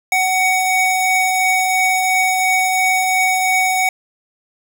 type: tone pair together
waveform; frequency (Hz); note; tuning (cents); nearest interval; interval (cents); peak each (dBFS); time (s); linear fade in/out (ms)
square; 747.7 / 2246; F#5 / C#7; +18 / +22; octave + perfect fifth; 1904; -17; 0.12-3.89; 2
effects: 7-bit